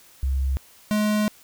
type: tone pair in turn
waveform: sine / square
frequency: 66.9 / 211.2 Hz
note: C2 / G#3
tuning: +39 / +29 cents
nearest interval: octave + minor sixth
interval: 1990 cents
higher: second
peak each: -20 dBFS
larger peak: neither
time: 0.23-0.57 / 0.91-1.28 s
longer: second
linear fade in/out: 0 ms
effects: white hiss -52 dBFS RMS until 1.43 s